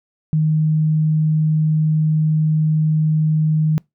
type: tone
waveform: sine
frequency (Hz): 155.56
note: D#3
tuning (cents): 0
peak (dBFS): -13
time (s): 0.33-3.78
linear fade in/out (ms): 0
effects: noise-tail reverb RT60 0.2 s tail -26 dB re dry